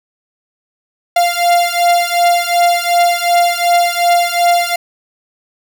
45% pulse beating tone pair, 695 / 697.7 Hz, F5 / F5, -9 / -2 cents, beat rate 2.7 Hz, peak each -13 dBFS, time 1.16-4.76 s, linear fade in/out 5 ms, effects none

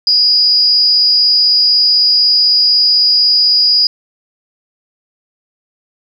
sine tone with amplitude modulation, 4922 Hz, D#8, 20 cents flat, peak -4 dBFS, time 0.07-3.87 s, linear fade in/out 2 ms, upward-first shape sine, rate 238 Hz, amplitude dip 65%, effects 7-bit

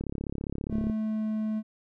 click train, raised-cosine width 3 ms, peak -20 dBFS, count 32, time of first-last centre 0.01-0.898 s, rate 34.9 Hz
triangle tone with pitch glide, 218 to 216.5 Hz, A3 to A3, -16 to -28 cents, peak -25 dBFS, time 0.69-1.63 s, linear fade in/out 50 ms, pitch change -12 cents, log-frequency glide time 0.82-1.26 s
effects none

